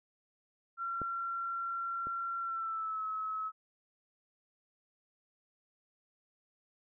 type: tone with pitch glide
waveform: sine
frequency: 1366 to 1289.3 Hz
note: F6 to E6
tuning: -39 to -39 cents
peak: -34 dBFS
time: 0.77-3.52 s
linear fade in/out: 50 ms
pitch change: -100 cents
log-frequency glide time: 2.4-3.04 s
type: clicks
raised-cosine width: 2 ms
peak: -27 / -34 dBFS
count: 2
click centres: 1.017 / 2.07 s
effects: none